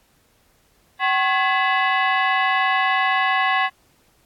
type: tone with frequency modulation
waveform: sine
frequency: 160.8 Hz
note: E3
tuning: 43 cents flat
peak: -16 dBFS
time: 0.99-3.7 s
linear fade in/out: 50 ms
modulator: 923 Hz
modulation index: 2.4
effects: pink hiss -60 dBFS RMS until 4.25 s + AAC 64 kbps